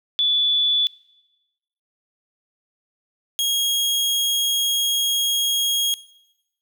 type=tone pair in turn; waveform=sine / sawtooth; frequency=3457 / 3278 Hz; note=A7 / G#7; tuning=-31 / -23 cents; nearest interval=minor second; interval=92 cents; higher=first; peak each=-16 dBFS; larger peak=neither; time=0.19-0.87 / 3.39-5.94 s; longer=second; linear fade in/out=0 ms; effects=noise-tail reverb RT60 1.0 s tail -21 dB re dry